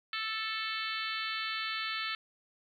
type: harmonic tone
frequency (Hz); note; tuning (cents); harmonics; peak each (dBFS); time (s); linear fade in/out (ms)
440; A4; 0; 3 / 4 / 5 / 6 / 7 / 8 / 9 / 10; -39 / -40 / -41 / -42 / -42 / -43 / -44 / -44; 0.13-2.15; 2
effects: 11-bit